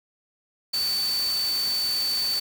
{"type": "tone in noise", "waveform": "sine", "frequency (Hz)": 4527, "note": "C#8", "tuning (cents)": 36, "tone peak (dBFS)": -23, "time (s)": [0.73, 2.4], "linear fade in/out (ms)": 10, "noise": "white", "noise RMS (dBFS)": -34, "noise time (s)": [0.73, 2.4], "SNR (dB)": 8, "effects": []}